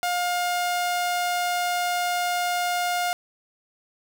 sawtooth tone, 710 Hz, F5, 28 cents sharp, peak -19 dBFS, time 0.03-3.13 s, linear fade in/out 0 ms, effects none

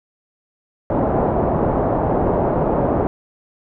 white low-pass noise, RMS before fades -18 dBFS, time 0.9-3.07 s, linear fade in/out 0 ms, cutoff 790 Hz, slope 24 dB/octave, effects none

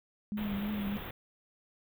sine tone with vibrato, 205.5 Hz, G#3, 18 cents flat, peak -32 dBFS, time 0.32-0.97 s, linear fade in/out 0 ms, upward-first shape triangle, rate 3.2 Hz, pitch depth 61 cents each way
pink band-stop noise, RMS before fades -42 dBFS, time 0.37-1.11 s, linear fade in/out 5 ms, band 3700 to 13000 Hz, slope 96 dB/octave
effects none

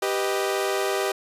sawtooth chord, G augmented, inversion none, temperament equal, 392 / 493.9 / 622.3 Hz, G4 / B4 / D#5, 0 / 0 / 0 cents, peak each -21 / -26 / -25 dBFS, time 0.02-1.12 s, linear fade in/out 5 ms, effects resampled to 32000 Hz

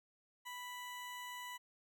20% pulse tone, 987.8 Hz, B5, in tune, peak -40 dBFS, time 0.45-1.58 s, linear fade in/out 20 ms, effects none

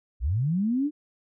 sine linear sweep, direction up, 49.97 to 307.3 Hz, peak -22 dBFS, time 0.2-0.91 s, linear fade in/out 50 ms, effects none

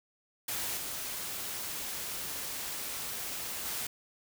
white noise with level steps, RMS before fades -35 / -38 / -36 dBFS, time 0.48-3.87 s, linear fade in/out 5 ms, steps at 0.77 / 3.65 s, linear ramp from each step 5 ms, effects none

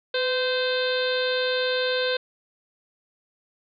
harmonic tone with a mistuned harmonic, 517 Hz, C5, 21 cents flat, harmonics 1 / 2 / 3 / 4 / 5 / 6 / 7 / 8 / 9, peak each -24 / -37 / -29 / -41 / -35 / -37 / -31 / -33 / -43 dBFS, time 0.14-2.17 s, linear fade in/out 5 ms, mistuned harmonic 1, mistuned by -41 cents, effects none

